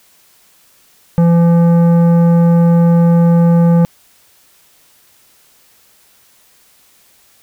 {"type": "tone with tanh clipping", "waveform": "sine", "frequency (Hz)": 169.7, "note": "F3", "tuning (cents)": -49, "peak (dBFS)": -8, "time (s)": [1.18, 3.85], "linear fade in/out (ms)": 0, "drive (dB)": 12, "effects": ["white hiss -50 dBFS RMS until 7.42 s"]}